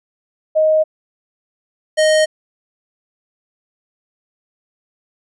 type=tone pair in turn; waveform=sine / square; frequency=625 / 621.7 Hz; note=D#5 / D#5; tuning=+8 / -2 cents; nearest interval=unison; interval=10 cents; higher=first; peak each=-10 / -11 dBFS; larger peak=first; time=0.55-0.84 / 1.97-2.26 s; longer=neither; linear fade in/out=20 ms; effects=resampled to 24000 Hz